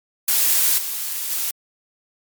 blue noise with level steps, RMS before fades -17 / -26 / -23 dBFS, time 0.28-1.51 s, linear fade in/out 5 ms, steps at 0.78 / 1.3 s, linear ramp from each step 5 ms, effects MP3 96 kbps

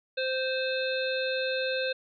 harmonic tone with a mistuned harmonic, 521 Hz, C5, 7 cents flat, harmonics 1 / 3 / 5 / 7 / 8, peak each -29 / -34 / -36 / -37 / -38 dBFS, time 0.17-1.93 s, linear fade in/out 10 ms, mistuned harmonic 8, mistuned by -16 cents, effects none

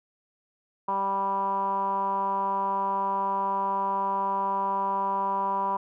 10% pulse tone with low-pass filter, 196 Hz, G3, in tune, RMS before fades -27 dBFS, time 0.88-5.77 s, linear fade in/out 5 ms, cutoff 1000 Hz, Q 8.6, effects none

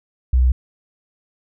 sine tone, 62.9 Hz, B1, 32 cents sharp, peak -11 dBFS, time 0.33-0.52 s, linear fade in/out 5 ms, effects none

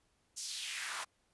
pink noise with high-pass filter sweep, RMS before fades -41 dBFS, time 0.36-1.05 s, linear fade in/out 20 ms, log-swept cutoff 6400 to 950 Hz, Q 2.2, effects pink hiss -75 dBFS RMS until 1.33 s + resampled to 24000 Hz

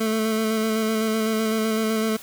25% pulse tone with vibrato, 220 Hz, A3, in tune, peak -17 dBFS, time 0-2.17 s, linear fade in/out 10 ms, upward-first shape square, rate 7.9 Hz, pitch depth 17 cents each way, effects white hiss -42 dBFS RMS until 2.22 s

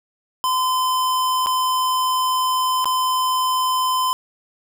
square tone with dropouts, 1024 Hz, C6, 38 cents flat, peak -18 dBFS, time 0.44-4.13 s, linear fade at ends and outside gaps 0 ms, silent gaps 1.461-1.469 / 2.844-2.856 s, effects none

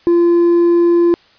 triangle tone with hard clipping, 343.8 Hz, F4, 27 cents flat, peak -7 dBFS, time 0.07-1.14 s, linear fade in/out 0 ms, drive 1 dB, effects white hiss -49 dBFS RMS until 1.38 s + resampled to 11025 Hz

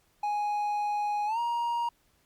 triangle tone with pitch glide, 830.6 to 943.1 Hz, G#5 to A#5, 0 to +20 cents, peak -25 dBFS, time 0.23-1.89 s, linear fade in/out 5 ms, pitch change +220 cents, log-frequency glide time 1.26-1.39 s, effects pink hiss -68 dBFS RMS until 2.25 s + Opus 48 kbps

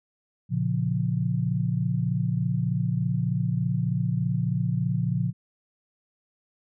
sine chord, Bb minor, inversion none, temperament just, 116.54 / 139.85 / 174.81 Hz, Bb2 / Db3 / F3, 0 / +16 / +2 cents, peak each -27 dBFS, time 0.49-5.33 s, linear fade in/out 50 ms, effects none

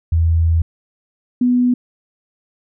sine tone pair in turn, 82.41 / 247 Hz, E2 / B3, 0 / 0 cents, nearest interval octave + perfect fifth, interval 1900 cents, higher second, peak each -11 dBFS, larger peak neither, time 0.12-0.62 / 1.41-1.74 s, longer first, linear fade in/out 5 ms, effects none

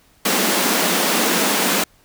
pink high-pass noise, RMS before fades -18 dBFS, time 0.25-1.84 s, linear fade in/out 5 ms, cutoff 180 Hz, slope 96 dB/octave, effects pink hiss -55 dBFS RMS until 2.04 s

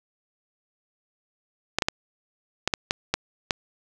clicks, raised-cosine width 0.2 ms, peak -4 dBFS, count 8, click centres 1.786 / 1.822 / 1.885 / 2.676 / 2.738 / 2.909 / 3.14 / 3.508 s, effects none

